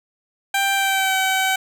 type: tone with pitch glide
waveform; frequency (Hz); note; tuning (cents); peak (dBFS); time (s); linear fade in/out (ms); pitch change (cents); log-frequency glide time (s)
15% pulse; 787 to 762.4; G5 to G5; +7 to -48; -11; 0.54-1.56; 5; -55; 0.73-1.16
effects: none